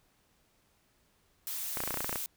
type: noise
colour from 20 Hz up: blue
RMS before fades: -37 dBFS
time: 1.47-2.26 s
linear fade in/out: 0 ms
type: clicks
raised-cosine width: 0.5 ms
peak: -19 dBFS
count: 12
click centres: 1.772 / 1.804 / 1.837 / 1.876 / 1.907 / 1.942 / 1.973 / 2.006 / 2.045 / 2.094 / 2.128 / 2.158 s
effects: pink hiss -70 dBFS RMS until 2.36 s